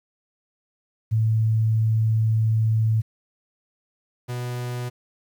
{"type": "tone pair in turn", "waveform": ["sine", "45% pulse"], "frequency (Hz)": [110.7, 123.04], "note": ["A2", "B2"], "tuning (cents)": [11, -6], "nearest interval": "major second", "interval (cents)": 183, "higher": "second", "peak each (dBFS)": [-17, -27], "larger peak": "first", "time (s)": [[1.11, 3.02], [4.28, 4.9]], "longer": "first", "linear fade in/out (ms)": 20, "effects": ["9-bit"]}